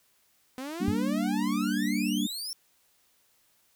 sawtooth exponential sweep, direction up, 250 to 5540 Hz, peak -31 dBFS, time 0.58-2.53 s, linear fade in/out 0 ms
sine chord, G minor, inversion none, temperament equal, 196 / 233.1 / 293.7 Hz, G3 / Bb3 / D4, 0 / 0 / 0 cents, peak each -30 dBFS, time 0.8-2.27 s, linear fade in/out 10 ms
sine tone with exponential decay, 95.7 Hz, G2, 41 cents flat, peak -22 dBFS, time 0.88-0.99 s, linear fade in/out 0 ms, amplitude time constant 22 ms
effects white hiss -67 dBFS RMS until 3.75 s

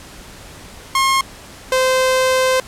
sawtooth tone pair in turn, 1073 / 517.6 Hz, C6 / C5, +43 / -19 cents, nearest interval octave + minor second, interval 1262 cents, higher first, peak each -9 dBFS, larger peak neither, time 0.95-1.21 / 1.72-2.6 s, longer second, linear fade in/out 2 ms, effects pink hiss -38 dBFS RMS until 2.67 s + low-pass 11000 Hz 12 dB/octave

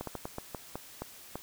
slowing click train, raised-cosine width 1 ms, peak -22 dBFS, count 9, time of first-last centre 0.01-1.356 s, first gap 63 ms, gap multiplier 1.27, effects white hiss -51 dBFS RMS until 1.42 s

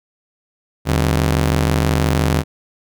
sawtooth ring-modulated tone, 112.7 Hz, A2, 42 cents sharp, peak -7 dBFS, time 0.85-2.44 s, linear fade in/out 50 ms, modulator 33.3 Hz, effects none

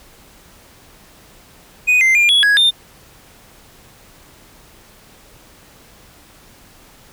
triangle tone with pitch steps, 2487 / 2082 / 2402 / 3366 / 1663 / 3615 Hz, D#7 / C7 / D7 / G#7 / G#6 / A7, -1 / -9 / +38 / +23 / +2 / +46 cents, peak -8 dBFS, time 1.87-2.71 s, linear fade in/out 20 ms, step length 140 ms, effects pink hiss -46 dBFS RMS until 7.12 s

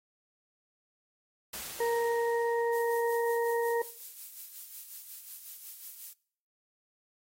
white noise with exponential decay, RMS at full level -39 dBFS, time 1.53-4.06 s, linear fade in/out 5 ms, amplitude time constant 550 ms
harmonic tone, 467.4 Hz, A#4, 5 cents sharp, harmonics 1 / 2 / 4, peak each -27 / -33 / -39 dBFS, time 1.8-3.82 s, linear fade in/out 5 ms
violet noise with tremolo, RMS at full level -42 dBFS, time 2.73-6.13 s, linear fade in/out 0 ms, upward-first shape sine, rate 5.5 Hz, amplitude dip 50%
effects noise-tail reverb RT60 0.6 s tail -24 dB re dry + AAC 48 kbps

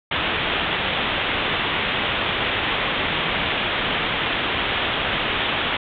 white low-pass noise, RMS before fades -23 dBFS, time 0.11-5.77 s, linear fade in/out 5 ms, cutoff 3600 Hz, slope 96 dB/octave, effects none

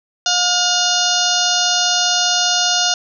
harmonic tone, 715 Hz, F5, 41 cents sharp, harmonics 1 / 2 / 4 / 5 / 6 / 7 / 8 / 9, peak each -22 / -22 / -22 / -22 / -22 / -22 / -22 / -22 dBFS, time 0.26-2.94 s, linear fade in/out 2 ms, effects none

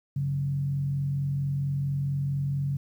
sine tone with frequency modulation, 140 Hz, C#3, 18 cents sharp, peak -25 dBFS, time 0.16-2.77 s, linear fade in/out 5 ms, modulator 44.4 Hz, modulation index 0.38, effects 10-bit

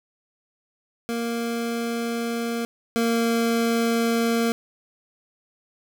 25% pulse tone pair in turn, 233.1 / 231.1 Hz, A#3 / A#3, 0 / -15 cents, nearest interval unison, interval 15 cents, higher first, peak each -21 / -16 dBFS, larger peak second, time 1.09-2.65 / 2.96-4.52 s, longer neither, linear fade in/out 0 ms, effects none

